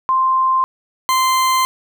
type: tone pair in turn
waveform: sine / 40% pulse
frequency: 1046.5 / 1039.9 Hz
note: C6 / C6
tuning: 0 / -11 cents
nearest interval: unison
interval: 11 cents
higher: first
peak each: -12 dBFS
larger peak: neither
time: 0.09-0.64 / 1.09-1.65 s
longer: second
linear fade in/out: 0 ms
effects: none